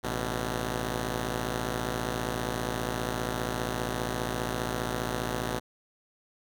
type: tone pair together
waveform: 5% pulse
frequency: 54.93 / 124.9 Hz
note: A1 / B2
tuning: -2 / +20 cents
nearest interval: octave + major second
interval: 1422 cents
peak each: -21 dBFS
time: 0.03-5.6 s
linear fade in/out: 20 ms
effects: none